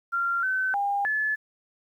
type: tone with pitch steps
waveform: sine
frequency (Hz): 1383 / 1525 / 805 / 1725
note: F6 / G6 / G5 / A6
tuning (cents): -17 / -48 / +46 / -35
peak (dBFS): -23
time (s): 0.12-1.36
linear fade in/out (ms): 20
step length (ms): 310
effects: 10-bit